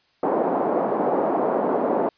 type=band-pass noise; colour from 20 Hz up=white; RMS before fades=-22 dBFS; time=0.23-2.09 s; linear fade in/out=2 ms; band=230 to 800 Hz; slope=24 dB/octave; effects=white hiss -63 dBFS RMS until 2.17 s + resampled to 11025 Hz